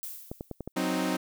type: noise with exponential decay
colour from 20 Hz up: violet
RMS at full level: -36 dBFS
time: 0.03-0.72 s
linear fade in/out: 0 ms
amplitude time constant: 150 ms
type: clicks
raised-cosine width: 2 ms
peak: -22 dBFS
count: 5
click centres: 0.315 / 0.409 / 0.513 / 0.607 / 0.676 s
type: chord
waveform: sawtooth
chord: C diminished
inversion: second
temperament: equal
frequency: 185 / 261.6 / 311.1 Hz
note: Gb3 / C4 / Eb4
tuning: 0 / 0 / 0 cents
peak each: -28 / -27 / -27 dBFS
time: 0.76-1.17 s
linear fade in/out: 10 ms
effects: none